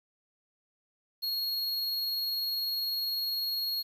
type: tone with tremolo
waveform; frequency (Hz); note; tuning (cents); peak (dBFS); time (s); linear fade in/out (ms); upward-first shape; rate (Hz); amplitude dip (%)
square; 4304; C8; +48; -29; 1.22-3.83; 20; triangle; 20; 25
effects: 10-bit